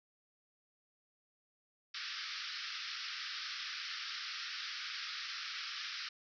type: band-pass noise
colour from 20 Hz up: white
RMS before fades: -43 dBFS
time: 1.94-6.09 s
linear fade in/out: 5 ms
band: 1200 to 5500 Hz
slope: 96 dB/octave
effects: none